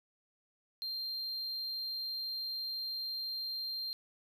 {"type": "tone", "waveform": "triangle", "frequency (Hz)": 4178, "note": "C8", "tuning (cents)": -3, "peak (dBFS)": -35, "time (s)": [0.82, 3.93], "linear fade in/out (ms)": 0, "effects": []}